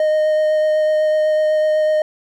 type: tone with vibrato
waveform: triangle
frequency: 617 Hz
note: D#5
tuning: 15 cents flat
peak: -11 dBFS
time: 0-2.02 s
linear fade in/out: 2 ms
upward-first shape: triangle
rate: 8 Hz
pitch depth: 11 cents each way
effects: none